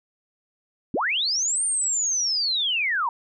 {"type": "linear two-way sweep", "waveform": "sine", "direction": "up then down", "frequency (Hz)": [164.81, 9010, 891], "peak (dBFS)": -21, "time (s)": [0.94, 3.09], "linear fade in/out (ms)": 2, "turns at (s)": 1.64, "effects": []}